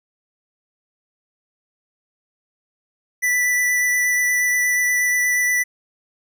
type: tone with vibrato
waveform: square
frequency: 1975.5 Hz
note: B6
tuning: in tune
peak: -17 dBFS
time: 3.22-5.64 s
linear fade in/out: 20 ms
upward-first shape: sine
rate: 8.4 Hz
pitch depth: 11 cents each way
effects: none